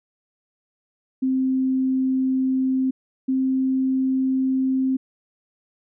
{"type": "tone pair in turn", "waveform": "sine", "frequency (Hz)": [261.6, 262.7], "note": ["C4", "C4"], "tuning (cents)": [0, 7], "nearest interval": "unison", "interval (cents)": 7, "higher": "second", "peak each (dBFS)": [-18, -18], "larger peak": "neither", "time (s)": [[1.22, 2.91], [3.28, 4.97]], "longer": "neither", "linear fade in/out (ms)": 10, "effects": []}